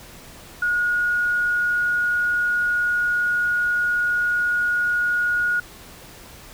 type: tone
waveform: sine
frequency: 1444 Hz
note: F#6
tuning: 43 cents flat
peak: -18 dBFS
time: 0.62-5.6 s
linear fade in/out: 5 ms
effects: pink hiss -43 dBFS RMS until 6.53 s